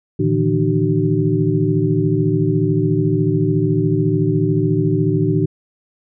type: tone cluster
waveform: sine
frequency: 113.1 / 149.8 / 163.7 / 302.6 / 380.5 Hz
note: A2 / D3 / E3 / D#4 / F#4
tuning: +48 / +35 / -12 / -48 / +48 cents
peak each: -20 dBFS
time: 0.19-5.46 s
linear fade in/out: 10 ms
effects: none